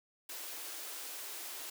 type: high-pass noise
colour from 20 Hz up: white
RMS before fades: -44 dBFS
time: 0.29-1.7 s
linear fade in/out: 5 ms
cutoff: 280 Hz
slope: 96 dB/octave
effects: none